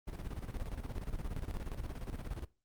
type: noise with tremolo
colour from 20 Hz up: brown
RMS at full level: -38 dBFS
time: 0.07-2.45 s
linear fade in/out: 10 ms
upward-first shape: square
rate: 17 Hz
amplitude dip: 65%
effects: noise-tail reverb RT60 0.3 s tail -20 dB re dry + Opus 32 kbps